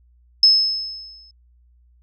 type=tone with exponential decay; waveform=sine; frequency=5200 Hz; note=E8; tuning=24 cents flat; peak=-7 dBFS; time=0.43-1.31 s; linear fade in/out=2 ms; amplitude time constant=190 ms; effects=added 60 Hz sine -52 dBFS peak until 2.02 s